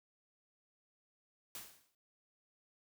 white noise with exponential decay, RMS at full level -44 dBFS, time 1.55-1.95 s, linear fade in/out 1 ms, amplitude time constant 86 ms, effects none

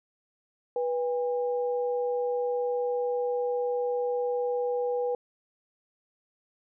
sine tone pair together, 489.6 / 808.5 Hz, B4 / G#5, -15 / -47 cents, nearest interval major sixth, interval 868 cents, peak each -26 / -35 dBFS, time 0.76-5.15 s, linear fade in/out 2 ms, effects none

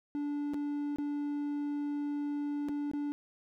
triangle tone with dropouts, 290.5 Hz, D4, 19 cents flat, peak -30 dBFS, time 0.15-3.12 s, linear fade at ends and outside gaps 0 ms, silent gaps 0.536-0.543 / 0.96-0.985 / 2.686-2.692 / 2.914-2.935 s, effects none

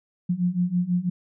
sine beating tone pair, 174.61 / 180.71 Hz, F3 / F#3, 0 / -41 cents, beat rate 6.1 Hz, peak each -25 / -23 dBFS, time 0.29-1.1 s, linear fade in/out 10 ms, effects none

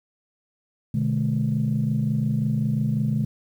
sine tone cluster, 123.9 / 149.5 / 213 Hz, B2 / D3 / G#3, +6 / +31 / +44 cents, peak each -24 dBFS, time 0.94-3.25 s, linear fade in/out 5 ms, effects tanh soft clip ceiling -13 dBFS + 9-bit

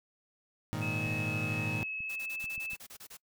30% pulse chord, Ab suspended second, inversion none, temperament equal, 103.83 / 116.54 / 155.56 Hz, Ab2 / Bb2 / Eb3, 0 / 0 / 0 cents, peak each -35 dBFS, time 0.73-1.83 s, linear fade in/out 0 ms
sine tone with pitch glide, 2581 to 2622 Hz, E7 to E7, -37 to -10 cents, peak -35 dBFS, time 0.81-2.76 s, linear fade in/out 20 ms, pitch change +27 cents, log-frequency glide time 1.97-2.42 s
clicks, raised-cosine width 5 ms, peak -39 dBFS, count 7, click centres 1.066 / 1.14 / 1.813 / 2.005 / 2.442 / 2.579 / 2.733 s
white noise bursts, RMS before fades -48 dBFS, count 11, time 2.09-3.172 s, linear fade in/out 10 ms, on 72 ms, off 29 ms
effects noise-tail reverb RT60 0.1 s tail -25 dB re dry

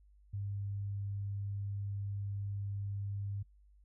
sine tone, 100.3 Hz, G2, 40 cents sharp, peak -36 dBFS, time 0.33-3.43 s, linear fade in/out 10 ms, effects noise-tail reverb RT60 0.1 s tail -21 dB re dry + added 50 Hz sine -60 dBFS peak until 3.84 s

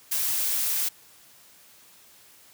blue noise, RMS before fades -26 dBFS, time 0.11-0.89 s, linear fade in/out 10 ms, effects white hiss -54 dBFS RMS until 2.53 s + high-pass 60 Hz 12 dB/octave

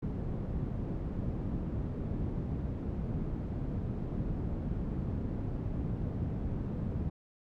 white low-pass noise, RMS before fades -35 dBFS, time 0.02-7.1 s, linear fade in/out 10 ms, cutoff 180 Hz, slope 12 dB/octave, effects none

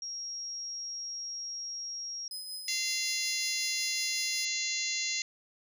sine tone, 5600 Hz, F8, 4 cents sharp, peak -36 dBFS, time 0.02-2.28 s, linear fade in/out 2 ms
sawtooth tone with tremolo, 5040 Hz, D#8, 21 cents sharp, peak -34 dBFS, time 2.31-4.45 s, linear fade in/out 2 ms, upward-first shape triangle, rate 5.4 Hz, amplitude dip 45%
harmonic tone, 689 Hz, F5, 24 cents flat, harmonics 3 / 4 / 5 / 6 / 7 / 8 / 9 / 10, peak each -37 / -40 / -43 / -37 / -39 / -43 / -37 / -38 dBFS, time 2.68-5.22 s, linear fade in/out 2 ms
effects none

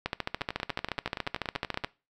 two click trains, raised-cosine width 0.3 ms, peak -17 / -13 dBFS, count 16 / 26, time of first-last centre 0.41-1.839 / 0.06-1.846 s, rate 10.5 / 14 Hz, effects noise-tail reverb RT60 0.3 s tail -21 dB re dry

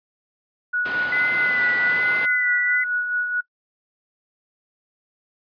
sine tone with tremolo, 1464 Hz, F#6, 19 cents flat, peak -19 dBFS, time 0.73-3.41 s, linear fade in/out 10 ms, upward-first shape sine, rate 4.6 Hz, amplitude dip 45%
white band-pass noise, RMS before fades -33 dBFS, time 0.85-2.26 s, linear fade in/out 10 ms, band 140 to 2000 Hz, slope 12 dB/octave
sine tone with vibrato, 2009 Hz, B6, 29 cents sharp, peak -20 dBFS, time 1.12-2.84 s, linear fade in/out 5 ms, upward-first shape sine, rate 1.2 Hz, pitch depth 40 cents each way
effects noise-tail reverb RT60 0.1 s tail -22 dB re dry + resampled to 11025 Hz

